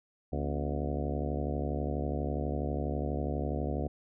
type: harmonic tone with a mistuned harmonic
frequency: 72.2 Hz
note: D2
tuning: 29 cents flat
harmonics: 1 / 2 / 3 / 4 / 5 / 6 / 7 / 8 / 9 / 10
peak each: -34 / -37 / -39 / -40 / -41 / -42 / -42 / -43 / -44 / -44 dBFS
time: 0.32-3.88 s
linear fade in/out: 10 ms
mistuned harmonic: 3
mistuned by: +140 cents
effects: none